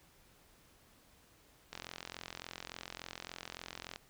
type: click train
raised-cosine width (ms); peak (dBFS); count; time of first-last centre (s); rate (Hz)
0.2; -25; 98; 1.73-3.96; 43.5
effects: pink hiss -65 dBFS RMS until 4.09 s